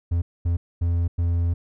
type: tone bursts at uneven times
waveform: triangle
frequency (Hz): 85.5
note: F2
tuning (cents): -36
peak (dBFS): -17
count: 4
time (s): 0.11-0.22 / 0.45-0.57 / 0.81-1.08 / 1.18-1.54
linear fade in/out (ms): 10
effects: none